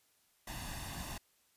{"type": "noise with comb filter", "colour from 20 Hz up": "pink", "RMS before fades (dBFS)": -43, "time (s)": [0.47, 1.18], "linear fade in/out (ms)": 5, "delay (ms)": 1.1, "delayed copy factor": 0.7, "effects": ["white hiss -72 dBFS RMS until 1.56 s", "resampled to 32000 Hz"]}